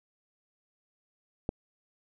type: click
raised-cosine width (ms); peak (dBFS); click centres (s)
2; -16; 1.491
effects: none